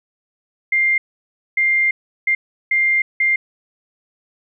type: tone bursts at uneven times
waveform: sine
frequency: 2100 Hz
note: C7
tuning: 6 cents sharp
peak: -13 dBFS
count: 5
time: 0.72-0.98 / 1.57-1.91 / 2.27-2.35 / 2.71-3.02 / 3.2-3.36 s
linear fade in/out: 5 ms
effects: none